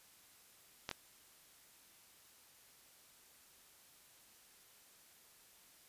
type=clicks; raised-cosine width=0.2 ms; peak=-22 dBFS; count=2; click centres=0.891 / 0.913 s; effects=white hiss -64 dBFS RMS until 5.88 s + resampled to 32000 Hz